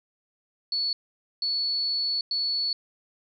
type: tone bursts at uneven times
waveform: sine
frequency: 4423 Hz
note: C#8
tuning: 5 cents flat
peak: -24 dBFS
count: 3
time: 0.72-0.93 / 1.42-2.21 / 2.31-2.73 s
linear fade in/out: 2 ms
effects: none